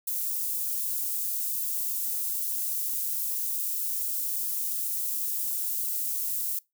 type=high-pass noise; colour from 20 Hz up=white; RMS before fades=-30 dBFS; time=0.07-6.59 s; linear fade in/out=5 ms; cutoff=11000 Hz; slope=12 dB/octave; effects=noise-tail reverb RT60 0.2 s tail -23 dB re dry